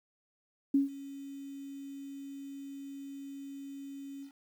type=tone with ADSR envelope; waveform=sine; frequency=277.2 Hz; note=C#4; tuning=in tune; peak=-21 dBFS; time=0.74-4.32 s; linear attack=6 ms; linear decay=140 ms; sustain=-20 dB; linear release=94 ms; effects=10-bit